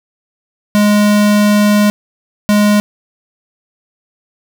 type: tone bursts at uneven times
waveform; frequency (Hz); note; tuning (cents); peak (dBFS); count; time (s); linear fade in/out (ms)
square; 207.7; G#3; 0; -8; 2; 0.75-1.9 / 2.49-2.8; 0
effects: none